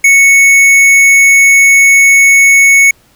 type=tone with tanh clipping; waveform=sine; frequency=2213 Hz; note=C#7; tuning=3 cents flat; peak=-4 dBFS; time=0.04-2.91 s; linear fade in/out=5 ms; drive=15 dB; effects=pink hiss -48 dBFS RMS until 3.15 s